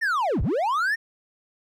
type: linear two-way sweep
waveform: triangle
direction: down then up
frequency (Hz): 1864.7 to 32.7 to 1864.7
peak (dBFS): -19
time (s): 0.01-0.96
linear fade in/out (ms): 20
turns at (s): 0.42
effects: none